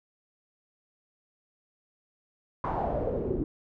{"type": "noise with low-pass filter sweep", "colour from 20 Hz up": "pink", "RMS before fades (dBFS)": -30, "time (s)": [2.64, 3.44], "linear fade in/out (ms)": 2, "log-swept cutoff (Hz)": [1000, 320], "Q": 5.1, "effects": []}